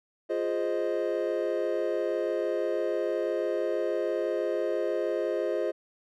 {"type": "chord", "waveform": "triangle", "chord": "F minor seventh", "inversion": "none", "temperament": "equal", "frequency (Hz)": [349.2, 415.3, 523.3, 622.3], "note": ["F4", "Ab4", "C5", "Eb5"], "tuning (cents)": [0, 0, 0, 0], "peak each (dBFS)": -30, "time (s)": [0.29, 5.72], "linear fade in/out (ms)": 20, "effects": []}